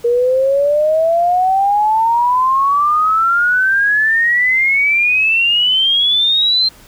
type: exponential sweep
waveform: sine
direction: up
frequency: 469.5 to 4160 Hz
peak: -10 dBFS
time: 0.04-6.69 s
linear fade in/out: 10 ms
effects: pink hiss -43 dBFS RMS until 6.87 s